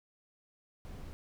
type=noise; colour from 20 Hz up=brown; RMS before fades=-45 dBFS; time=0.85-1.13 s; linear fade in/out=0 ms; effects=none